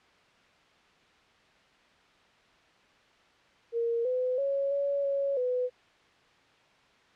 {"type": "tone with pitch steps", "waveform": "sine", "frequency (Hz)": [465.7, 506, 554, 563, 556, 499.7], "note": ["A#4", "B4", "C#5", "C#5", "C#5", "B4"], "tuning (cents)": [-2, 42, -1, 27, 5, 20], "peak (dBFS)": -26, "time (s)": [3.72, 5.7], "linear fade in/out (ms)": 50, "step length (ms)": 330, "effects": ["white hiss -61 dBFS RMS until 7.15 s", "low-pass 3000 Hz 12 dB/octave"]}